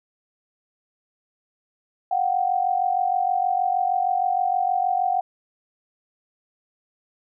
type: tone pair together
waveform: sine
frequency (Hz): 721 / 767.4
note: F#5 / G5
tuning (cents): -45 / -37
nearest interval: minor second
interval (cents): 108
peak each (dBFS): -22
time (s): 2.11-5.21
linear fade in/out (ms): 5
effects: none